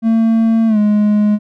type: tone with pitch glide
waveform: triangle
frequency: 225.6 to 209.3 Hz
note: A3 to G#3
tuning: +44 to +14 cents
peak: -7 dBFS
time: 0.02-1.39 s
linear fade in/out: 50 ms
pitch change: -130 cents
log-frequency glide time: 0.67-0.78 s
effects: none